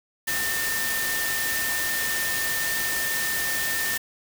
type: tone in noise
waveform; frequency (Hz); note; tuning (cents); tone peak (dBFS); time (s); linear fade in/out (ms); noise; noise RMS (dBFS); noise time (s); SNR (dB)
sine; 1806; A6; +45; -27; 0.27-3.98; 10; white; -28; 0.27-3.98; -2
effects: none